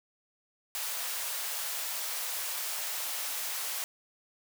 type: high-pass noise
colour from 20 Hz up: white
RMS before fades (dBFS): -35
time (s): 0.75-3.84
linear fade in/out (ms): 0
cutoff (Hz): 540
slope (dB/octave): 24
effects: none